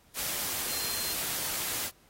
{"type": "tone in noise", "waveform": "sine", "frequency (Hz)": 4163, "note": "C8", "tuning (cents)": -10, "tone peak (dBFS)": -38, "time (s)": [0.67, 1.17], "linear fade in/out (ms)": 50, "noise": "white", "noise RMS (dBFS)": -33, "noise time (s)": [0.14, 1.91], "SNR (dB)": -8, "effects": ["pink hiss -63 dBFS RMS until 2.09 s", "AAC 48 kbps"]}